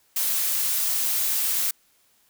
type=noise; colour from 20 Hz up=blue; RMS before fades=-24 dBFS; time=0.16-1.71 s; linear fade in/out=5 ms; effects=white hiss -63 dBFS RMS until 2.29 s